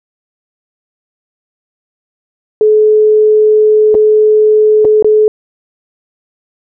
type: tone with dropouts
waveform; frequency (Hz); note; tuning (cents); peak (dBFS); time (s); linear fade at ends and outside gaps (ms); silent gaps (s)
sine; 428.5; A4; -46; -4; 2.61-5.28; 1; 3.944-3.95 / 4.847-4.851 / 5.025-5.045
effects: none